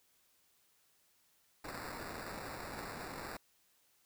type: noise with sample-and-hold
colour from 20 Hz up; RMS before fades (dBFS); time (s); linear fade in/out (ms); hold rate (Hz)
white; -45; 1.64-3.37; 5; 3150
effects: white hiss -72 dBFS RMS until 4.05 s